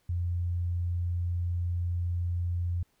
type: tone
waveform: sine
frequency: 87.31 Hz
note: F2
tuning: in tune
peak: -27 dBFS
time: 0.09-2.83 s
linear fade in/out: 5 ms
effects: pink hiss -71 dBFS RMS until 3 s